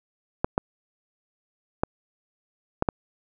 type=clicks; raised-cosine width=1 ms; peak=-7 dBFS; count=5; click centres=0.445 / 0.579 / 1.835 / 2.824 / 2.888 s; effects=none